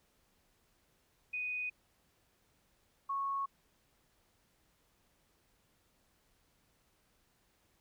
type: tone pair in turn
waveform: sine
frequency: 2488 / 1102.5 Hz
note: D#7 / C#6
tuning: -1 / -10 cents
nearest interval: octave + major second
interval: 1409 cents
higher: first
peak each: -35 / -33 dBFS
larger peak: second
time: 1.33-1.7 / 3.09-3.46 s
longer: neither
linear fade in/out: 10 ms
effects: pink hiss -73 dBFS RMS until 7.8 s